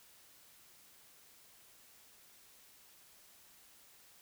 silence, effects white hiss -62 dBFS RMS until 4.21 s

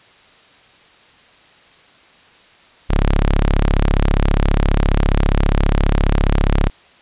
sawtooth tone, 34.79 Hz, C#1, 7 cents sharp, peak -8 dBFS, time 2.89-6.7 s, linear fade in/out 20 ms, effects white hiss -48 dBFS RMS until 7.01 s + resampled to 8000 Hz

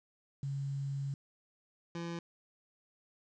sine / 25% pulse tone pair in turn, 138.59 / 169.56 Hz, C#3 / E3, 0 / +49 cents, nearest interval minor third, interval 349 cents, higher second, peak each -34 / -34 dBFS, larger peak neither, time 0.43-1.14 / 1.95-2.19 s, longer first, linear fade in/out 2 ms, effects resampled to 16000 Hz + 10-bit

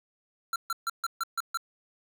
square tone bursts, 1359 Hz, F6, 48 cents flat, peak -28 dBFS, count 7, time 0.53-1.573 s, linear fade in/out 2 ms, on 29 ms, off 140 ms, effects none

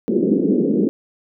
pink band-pass noise, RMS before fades -17 dBFS, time 0.08-0.89 s, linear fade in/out 0 ms, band 190 to 440 Hz, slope 48 dB/octave, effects none

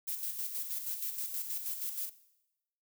violet noise with tremolo, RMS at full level -36 dBFS, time 0.07-2.1 s, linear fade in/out 10 ms, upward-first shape square, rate 6.3 Hz, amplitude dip 50%, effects noise-tail reverb RT60 0.9 s tail -17 dB re dry

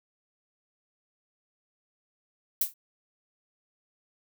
violet noise with exponential decay, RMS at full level -20 dBFS, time 2.61-2.74 s, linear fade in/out 5 ms, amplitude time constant 27 ms, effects none

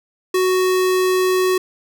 square tone, 370.6 Hz, F#4, 3 cents sharp, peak -15 dBFS, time 0.34-1.58 s, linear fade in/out 5 ms, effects none

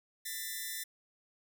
5% pulse tone pair together, 1780.2 / 1996 Hz, A6 / B6, +20 / +18 cents, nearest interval major second, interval 198 cents, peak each -29 / -31 dBFS, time 0.25-0.84 s, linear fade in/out 10 ms, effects none

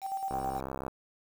sine tone with tremolo, 777 Hz, G5, 16 cents flat, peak -30 dBFS, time 0.01-0.61 s, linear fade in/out 50 ms, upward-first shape square, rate 9.2 Hz, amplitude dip 50%
click train, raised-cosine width 1 ms, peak -22 dBFS, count 39, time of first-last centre 0.31-0.881 s, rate 66.6 Hz
effects 8-bit

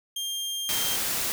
sawtooth tone with pitch glide, 3200 to 3172 Hz, G7 to G7, +35 to +20 cents, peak -26 dBFS, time 0.16-0.96 s, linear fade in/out 5 ms, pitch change -15 cents, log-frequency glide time 0.67-0.75 s
white noise, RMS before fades -28 dBFS, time 0.69-1.32 s, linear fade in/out 0 ms
effects none

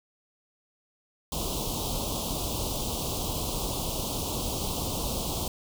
pink band-stop noise, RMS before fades -31 dBFS, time 1.32-5.48 s, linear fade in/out 2 ms, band 1100 to 2900 Hz, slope 48 dB/octave, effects none

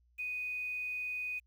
sine tone with quantisation, 2489 Hz, D#7, in tune, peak -35 dBFS, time 0.18-1.4 s, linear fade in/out 20 ms, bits 10, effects added 60 Hz sine -66 dBFS peak until 1.46 s

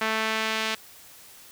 sawtooth tone with band-pass filter sweep, 220 Hz, A3, in tune, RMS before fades -27 dBFS, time 0.01-0.75 s, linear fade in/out 5 ms, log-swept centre 1800 to 3000 Hz, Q 1, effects white hiss -49 dBFS RMS until 1.51 s

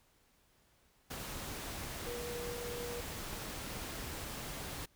sine tone in noise, 480.5 Hz, B4, 48 cents flat, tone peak -41 dBFS, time 2.06-3.01 s, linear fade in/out 10 ms, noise pink, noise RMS -43 dBFS, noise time 1.1-4.86 s, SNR -1 dB, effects pink hiss -70 dBFS RMS until 4.95 s

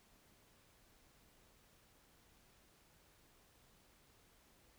silence, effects pink hiss -69 dBFS RMS until 4.78 s

